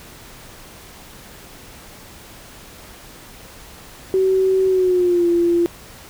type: tone with pitch glide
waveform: sine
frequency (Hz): 379.2 to 343.7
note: F#4 to F4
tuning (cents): +43 to -28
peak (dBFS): -13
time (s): 4.14-5.66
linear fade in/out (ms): 0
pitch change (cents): -171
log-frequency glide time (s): 4.66-5.28
effects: pink hiss -41 dBFS RMS until 6.09 s